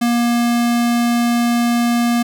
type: tone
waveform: square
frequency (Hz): 237.5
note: A#3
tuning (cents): +33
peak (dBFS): -14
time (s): 0.01-2.23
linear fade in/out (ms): 10
effects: none